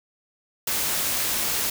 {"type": "noise", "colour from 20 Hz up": "white", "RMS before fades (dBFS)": -25, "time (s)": [0.67, 1.7], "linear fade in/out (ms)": 5, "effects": []}